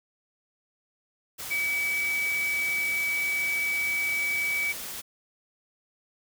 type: tone in noise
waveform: sine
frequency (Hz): 2285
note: D7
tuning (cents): -48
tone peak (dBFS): -25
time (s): 1.5-4.73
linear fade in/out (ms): 20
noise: white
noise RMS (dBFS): -37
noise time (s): 1.38-5.02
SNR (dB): +9
effects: none